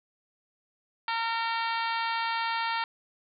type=harmonic tone; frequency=457.8 Hz; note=A#4; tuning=31 cents flat; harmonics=2 / 3 / 4 / 5 / 6 / 7 / 8 / 9 / 10; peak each=-30 / -34 / -36 / -38 / -40 / -41 / -42 / -43 / -44 dBFS; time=1.08-2.84 s; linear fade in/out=2 ms; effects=none